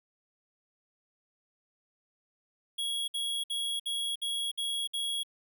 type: tone bursts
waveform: square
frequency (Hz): 3322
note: G#7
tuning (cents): 0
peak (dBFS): -31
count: 7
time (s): 2.78-5.234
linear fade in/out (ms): 10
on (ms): 300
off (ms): 59
effects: none